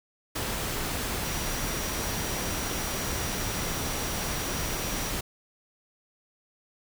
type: tone in noise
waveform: sine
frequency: 5780 Hz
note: F#8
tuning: 41 cents flat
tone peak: -40 dBFS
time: 1.24-5.11 s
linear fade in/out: 10 ms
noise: pink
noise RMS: -31 dBFS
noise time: 0.35-5.21 s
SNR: -12 dB
effects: none